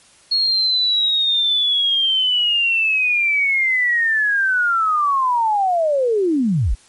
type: linear sweep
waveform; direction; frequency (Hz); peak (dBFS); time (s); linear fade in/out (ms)
sine; down; 4321 to 31.72; -14; 0.31-6.75; 10
effects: white hiss -50 dBFS RMS until 6.88 s + MP3 48 kbps